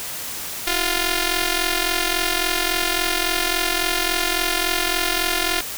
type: ring-modulated tone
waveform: 5% pulse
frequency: 349.4 Hz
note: F4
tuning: 1 cent sharp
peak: -5 dBFS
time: 0.67-5.61 s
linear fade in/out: 5 ms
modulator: 1070 Hz
effects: white hiss -30 dBFS RMS until 5.77 s